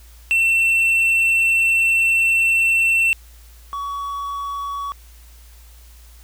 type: tone pair in turn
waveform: triangle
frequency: 2695 / 1127.2 Hz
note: E7 / C#6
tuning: +38 / +29 cents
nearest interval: octave + minor third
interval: 1509 cents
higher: first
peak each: -12 / -22 dBFS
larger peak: first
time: 0.31-3.13 / 3.73-4.92 s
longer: first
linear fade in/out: 0 ms
effects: added 58 Hz sine -42 dBFS peak until 6.23 s + white hiss -51 dBFS RMS until 6.23 s